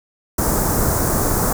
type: band-stop noise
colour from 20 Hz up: pink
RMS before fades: -18 dBFS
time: 0.38-1.53 s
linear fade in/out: 5 ms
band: 1400 to 6400 Hz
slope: 24 dB/octave
effects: none